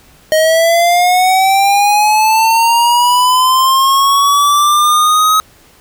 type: linear sweep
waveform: square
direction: up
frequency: 622.3 to 1274 Hz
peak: -8 dBFS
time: 0.32-5.4 s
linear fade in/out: 0 ms
effects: pink hiss -45 dBFS RMS until 5.8 s